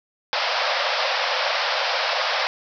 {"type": "band-pass noise", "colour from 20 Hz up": "pink", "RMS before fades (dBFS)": -23, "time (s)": [0.33, 2.47], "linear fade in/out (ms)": 0, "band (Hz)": [510, 5400], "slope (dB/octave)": 96, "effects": []}